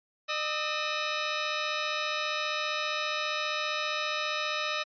10% pulse tone pair together, 607 / 1289 Hz, D#5 / E6, -43 / -39 cents, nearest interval octave + minor second, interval 1304 cents, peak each -23 dBFS, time 0.28-4.84 s, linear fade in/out 20 ms, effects resampled to 11025 Hz

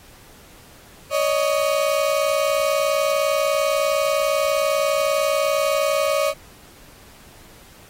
35% pulse tone pair together, 561 / 621 Hz, C#5 / D#5, +21 / -3 cents, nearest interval major second, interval 176 cents, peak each -19 dBFS, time 1.1-6.34 s, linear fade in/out 50 ms, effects pink hiss -48 dBFS RMS until 7.89 s + AAC 48 kbps

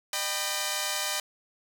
5% pulse chord, Eb augmented, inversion none, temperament equal with one note detuned, 606.6 / 784 / 987.8 Hz, Eb5 / G5 / B5, -44 / 0 / 0 cents, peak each -21 dBFS, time 0.13-1.2 s, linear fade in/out 2 ms, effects none

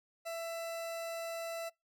40% pulse tone, 666 Hz, E5, 18 cents sharp, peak -37 dBFS, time 0.25-1.7 s, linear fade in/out 20 ms, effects noise-tail reverb RT60 0.2 s tail -25 dB re dry

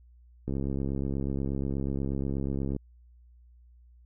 click train, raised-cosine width 3 ms, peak -19 dBFS, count 157, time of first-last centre 0.48-2.764 s, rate 68.3 Hz, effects added 60 Hz sine -53 dBFS peak until 4.05 s

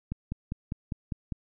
click train, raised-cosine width 5 ms, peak -19 dBFS, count 7, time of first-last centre 0.12-1.322 s, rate 4.99 Hz, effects none

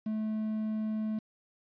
triangle tone with quantisation, 216.7 Hz, A3, 26 cents flat, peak -28 dBFS, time 0.06-1.19 s, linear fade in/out 5 ms, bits 9, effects resampled to 11025 Hz

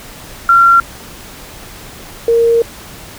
sine tone pair in turn, 1372 / 464 Hz, F6 / A#4, -31 / -8 cents, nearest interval octave + perfect fifth, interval 1877 cents, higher first, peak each -4 / -7 dBFS, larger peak first, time 0.49-0.8 / 2.28-2.62 s, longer second, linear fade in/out 2 ms, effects pink hiss -33 dBFS RMS until 3.18 s

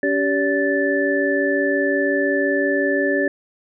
sine tone cluster, 282.7 / 388.4 / 573 / 1752 Hz, C#4 / G4 / D5 / A6, +34 / -16 / -43 / -8 cents, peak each -22 dBFS, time 0.03-3.28 s, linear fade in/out 2 ms, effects none

